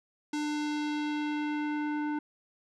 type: tone with low-pass filter sweep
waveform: square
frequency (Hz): 298.5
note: D4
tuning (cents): +28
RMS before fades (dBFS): -32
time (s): 0.33-2.19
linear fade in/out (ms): 5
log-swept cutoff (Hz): 7000 to 1400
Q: 1.2
effects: none